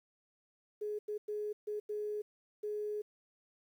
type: tone bursts at uneven times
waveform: sine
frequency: 420 Hz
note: G#4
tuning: 19 cents sharp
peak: -35 dBFS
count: 6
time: 0.81-0.99 / 1.08-1.18 / 1.28-1.53 / 1.67-1.8 / 1.89-2.22 / 2.63-3.02 s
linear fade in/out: 10 ms
effects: 11-bit